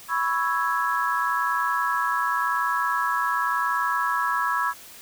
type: chord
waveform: sine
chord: C# minor seventh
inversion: third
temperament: equal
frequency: 987.8 / 1108.7 / 1318.5 / 1661.2 Hz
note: B5 / C#6 / E6 / G#6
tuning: 0 / 0 / 0 / 0 cents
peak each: -27 dBFS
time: 0.08-4.74 s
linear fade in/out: 50 ms
effects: white hiss -45 dBFS RMS until 5.01 s